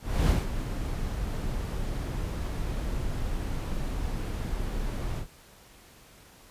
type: noise with ADSR envelope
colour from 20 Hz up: brown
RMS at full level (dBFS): -20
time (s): 0.01-5.27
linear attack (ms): 270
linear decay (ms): 180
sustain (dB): -11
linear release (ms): 86
effects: pink hiss -54 dBFS RMS until 6.5 s + resampled to 32000 Hz